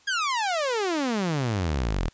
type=exponential sweep; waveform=sawtooth; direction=down; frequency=1661.2 to 37.61 Hz; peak=-20 dBFS; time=0.07-2.09 s; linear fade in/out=10 ms; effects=white hiss -58 dBFS RMS until 2.13 s + resampled to 16000 Hz